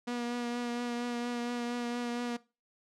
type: tone with vibrato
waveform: sawtooth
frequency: 240.5 Hz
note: B3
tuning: 46 cents flat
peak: -29 dBFS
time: 0.07-2.37 s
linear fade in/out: 10 ms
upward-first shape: triangle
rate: 4.3 Hz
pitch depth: 22 cents each way
effects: noise-tail reverb RT60 0.3 s tail -20 dB re dry + low-pass 7000 Hz 12 dB/octave